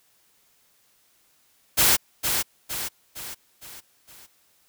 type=noise with echo; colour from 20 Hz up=white; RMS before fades=-18 dBFS; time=1.77-1.97 s; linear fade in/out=20 ms; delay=460 ms; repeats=5; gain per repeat=-6 dB; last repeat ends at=4.27 s; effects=white hiss -63 dBFS RMS until 4.68 s